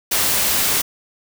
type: noise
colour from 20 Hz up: white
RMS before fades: -18 dBFS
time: 0.11-0.82 s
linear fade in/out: 10 ms
effects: none